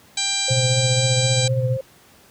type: harmonic tone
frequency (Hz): 790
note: G5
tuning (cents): +13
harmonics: 1 / 2 / 3 / 4 / 5 / 6 / 7 / 8 / 9 / 10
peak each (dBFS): -34 / -36 / -29 / -31 / -24 / -31 / -36 / -31 / -33 / -26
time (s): 0.17-1.48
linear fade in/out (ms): 5
type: tone with vibrato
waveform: sine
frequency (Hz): 523.3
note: C5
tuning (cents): 0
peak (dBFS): -24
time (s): 0.48-1.81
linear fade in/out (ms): 5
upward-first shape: sine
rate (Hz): 4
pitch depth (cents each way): 22
type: tone with tremolo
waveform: sine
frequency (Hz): 123.47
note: B2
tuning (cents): 0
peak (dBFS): -15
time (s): 0.5-1.77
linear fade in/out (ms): 10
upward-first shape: sine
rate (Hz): 15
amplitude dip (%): 60
effects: pink hiss -51 dBFS RMS until 2.3 s + high-pass 80 Hz 12 dB/octave